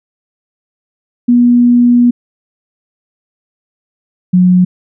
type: tone pair in turn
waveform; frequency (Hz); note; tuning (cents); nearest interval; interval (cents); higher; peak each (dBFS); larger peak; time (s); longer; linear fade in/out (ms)
sine; 242.1 / 181.37; B3 / F#3; -34 / -34; perfect fourth; 500; first; -4; neither; 1.28-2.11 / 4.33-4.65; first; 10
effects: none